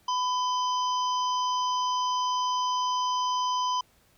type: harmonic tone with a mistuned harmonic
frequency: 1000 Hz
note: B5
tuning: 21 cents sharp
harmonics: 1 / 3 / 5 / 6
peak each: -25 / -35 / -39 / -41 dBFS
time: 0.08-3.81 s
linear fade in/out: 5 ms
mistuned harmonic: 3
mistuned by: +45 cents
effects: pink hiss -63 dBFS RMS until 4.17 s